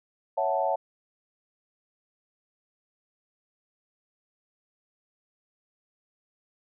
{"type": "chord", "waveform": "sine", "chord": "F# minor seventh", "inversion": "second", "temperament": "equal", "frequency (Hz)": [554.4, 659.3, 740, 880], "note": ["C#5", "E5", "F#5", "A5"], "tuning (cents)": [0, 0, 0, 0], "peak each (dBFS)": -29, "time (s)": [0.37, 0.76], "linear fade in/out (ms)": 10, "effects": []}